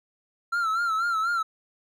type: tone with vibrato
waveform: triangle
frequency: 1350 Hz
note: E6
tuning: 41 cents sharp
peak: -21 dBFS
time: 0.52-1.43 s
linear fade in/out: 10 ms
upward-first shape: sine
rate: 4.1 Hz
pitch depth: 81 cents each way
effects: none